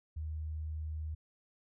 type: tone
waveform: sine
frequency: 77.78 Hz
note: D#2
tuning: in tune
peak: -36 dBFS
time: 0.16-1.15 s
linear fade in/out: 10 ms
effects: none